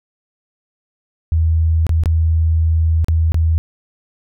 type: tone with dropouts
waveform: sine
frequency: 80.9 Hz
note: E2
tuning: 32 cents flat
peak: -11 dBFS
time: 1.32-3.58 s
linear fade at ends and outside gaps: 0 ms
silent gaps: 1.867-1.893 / 2.036-2.058 / 3.045-3.084 / 3.32-3.344 s
effects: none